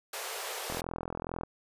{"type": "high-pass noise", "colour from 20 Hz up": "pink", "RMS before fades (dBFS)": -38, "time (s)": [0.13, 0.81], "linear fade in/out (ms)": 5, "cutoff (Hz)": 390, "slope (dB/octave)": 96}
{"type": "click train", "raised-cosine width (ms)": 1, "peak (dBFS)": -21, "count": 32, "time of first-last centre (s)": [0.7, 1.435], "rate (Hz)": 42.2}
{"effects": ["resampled to 32000 Hz"]}